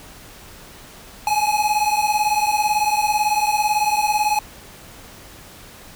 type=beating tone pair; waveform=square; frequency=836 / 854 Hz; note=G#5 / G#5; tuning=+11 / +48 cents; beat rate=18 Hz; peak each=-20 / -21 dBFS; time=1.27-4.39 s; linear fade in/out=2 ms; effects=pink hiss -42 dBFS RMS until 5.95 s